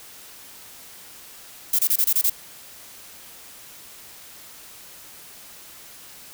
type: noise bursts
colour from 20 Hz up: violet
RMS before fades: -19 dBFS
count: 7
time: 1.73-2.299 s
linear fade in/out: 5 ms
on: 59 ms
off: 26 ms
effects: white hiss -44 dBFS RMS until 6.33 s